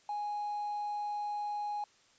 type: tone with hard clipping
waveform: triangle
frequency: 830 Hz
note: G#5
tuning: 1 cent flat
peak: -34 dBFS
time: 0.09-1.84 s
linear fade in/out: 2 ms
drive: 4 dB
effects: white hiss -65 dBFS RMS until 2.18 s + resampled to 16000 Hz